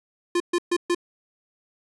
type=tone bursts; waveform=square; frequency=349.3 Hz; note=F4; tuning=in tune; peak=-20 dBFS; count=4; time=0.35-0.948 s; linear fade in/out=5 ms; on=52 ms; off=130 ms; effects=resampled to 24000 Hz